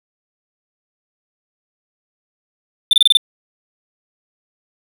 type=tone bursts; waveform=triangle; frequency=3560 Hz; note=A7; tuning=20 cents sharp; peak=-5 dBFS; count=6; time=2.91-3.171 s; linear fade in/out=2 ms; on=21 ms; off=27 ms; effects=none